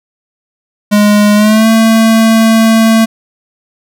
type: tone with pitch glide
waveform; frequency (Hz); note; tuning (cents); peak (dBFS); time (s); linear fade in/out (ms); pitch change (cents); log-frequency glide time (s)
square; 207.7 to 223.9; G#3 to A3; 0 to +30; -5; 0.91-3.06; 20; +130; 1.35-1.68
effects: none